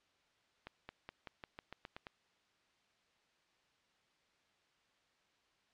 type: accelerating click train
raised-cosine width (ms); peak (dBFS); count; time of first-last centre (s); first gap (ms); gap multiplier
0.3; -30; 10; 0.67-2.068; 220; 0.91
effects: white hiss -74 dBFS RMS until 5.73 s + low-pass 4000 Hz 12 dB/octave